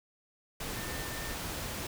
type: tone in noise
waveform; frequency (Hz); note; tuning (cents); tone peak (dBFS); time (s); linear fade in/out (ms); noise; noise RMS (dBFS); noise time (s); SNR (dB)
sine; 1801; A6; +40; -45; 0.76-1.35; 5; pink; -38; 0.6-1.87; -10
effects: none